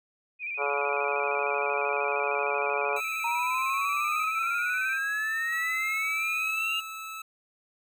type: tone with vibrato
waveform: sine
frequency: 2421 Hz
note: D#7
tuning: 48 cents flat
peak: -31 dBFS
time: 0.39-4.99 s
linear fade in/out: 50 ms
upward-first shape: square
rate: 13 Hz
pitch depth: 48 cents each way
type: harmonic tone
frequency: 142.3 Hz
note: C#3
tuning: 46 cents sharp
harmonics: 3 / 4 / 5 / 6 / 7 / 8 / 9 / 10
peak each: -32 / -33 / -34 / -35 / -35 / -36 / -37 / -37 dBFS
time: 0.57-3.01 s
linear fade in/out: 50 ms
type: tone with tremolo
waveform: 25% pulse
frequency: 1306 Hz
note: E6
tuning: 17 cents flat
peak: -29 dBFS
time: 2.96-7.22 s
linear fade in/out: 5 ms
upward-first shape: square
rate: 0.39 Hz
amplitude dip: 35%
type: exponential sweep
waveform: sine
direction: up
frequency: 928 to 2833 Hz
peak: -27 dBFS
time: 3.24-6.8 s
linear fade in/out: 5 ms
effects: none